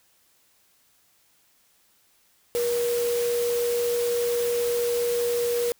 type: tone in noise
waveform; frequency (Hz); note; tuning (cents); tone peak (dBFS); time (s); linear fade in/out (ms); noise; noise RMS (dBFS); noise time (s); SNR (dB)
sine; 477.5; A#4; +42; -22; 2.55-5.72; 0; white; -34; 2.55-5.72; +9
effects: white hiss -63 dBFS RMS until 5.79 s